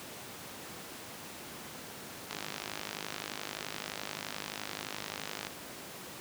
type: click train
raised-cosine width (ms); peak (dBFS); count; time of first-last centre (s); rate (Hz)
0.2; -19; 164; 2.31-5.469; 51.6
effects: pink hiss -45 dBFS RMS until 6.2 s + high-pass 150 Hz 12 dB/octave